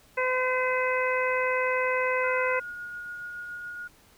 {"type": "harmonic tone", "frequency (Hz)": 510, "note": "C5", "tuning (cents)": -44, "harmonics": [1, 2, 3, 4, 5], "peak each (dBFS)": [-27, -30, -32, -30, -34], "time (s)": [0.17, 2.6], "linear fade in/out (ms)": 10}
{"type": "tone with tremolo", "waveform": "sine", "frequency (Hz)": 1438, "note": "F#6", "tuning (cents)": -50, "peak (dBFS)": -34, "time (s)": [2.23, 3.88], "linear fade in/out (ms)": 10, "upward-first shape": "triangle", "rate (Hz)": 7.1, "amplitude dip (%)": 25}
{"effects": ["pink hiss -58 dBFS RMS until 4.17 s"]}